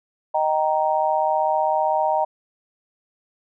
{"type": "chord", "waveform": "sine", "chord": "Eb major", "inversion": "none", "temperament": "just", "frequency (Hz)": [622.3, 777.8, 933.4], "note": ["Eb5", "G5", "Bb5"], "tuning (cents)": [0, -14, 2], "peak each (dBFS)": -22, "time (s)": [0.34, 2.25], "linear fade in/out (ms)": 10, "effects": []}